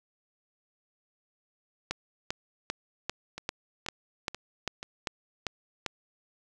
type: two click trains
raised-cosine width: 0.2 ms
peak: -21 / -13 dBFS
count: 4 / 11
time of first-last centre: 3.38-4.829 / 1.91-5.863 s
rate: 2.07 / 2.53 Hz
effects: none